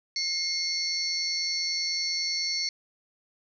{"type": "tone cluster", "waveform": "sine", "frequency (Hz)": [2142, 4272, 4442, 5560, 6130], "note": ["C7", "C8", "C#8", "F8", "G8"], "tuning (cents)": [40, 35, 3, -9, -40], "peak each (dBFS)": [-35, -35, -29, -34, -38], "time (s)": [0.16, 2.69], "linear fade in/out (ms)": 2, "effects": []}